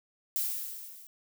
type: noise with level ramp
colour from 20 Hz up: violet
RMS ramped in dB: -29 to -52 dBFS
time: 0.36-1.07 s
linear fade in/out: 0 ms
effects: none